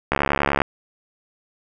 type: click train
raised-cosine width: 0.5 ms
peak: -3 dBFS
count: 36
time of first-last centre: 0.12-0.618 s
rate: 70.3 Hz
effects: none